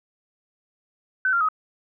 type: tone with pitch steps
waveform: sine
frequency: 1520 / 1385.8 / 1263.5 Hz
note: F#6 / F6 / D#6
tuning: +46 / -14 / +26 cents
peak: -18 dBFS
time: 1.25-1.487 s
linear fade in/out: 2 ms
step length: 79 ms
effects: none